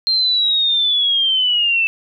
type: linear sweep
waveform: sine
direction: down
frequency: 4186 to 2637 Hz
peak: -13 dBFS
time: 0.07-1.87 s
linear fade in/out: 0 ms
effects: none